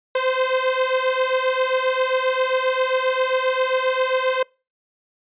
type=beating tone pair; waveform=sawtooth; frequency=513 / 520.5 Hz; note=C5 / C5; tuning=-34 / -9 cents; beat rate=7.5 Hz; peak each=-18 / -17 dBFS; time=0.15-4.43 s; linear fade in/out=5 ms; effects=noise-tail reverb RT60 0.3 s tail -26 dB re dry + resampled to 8000 Hz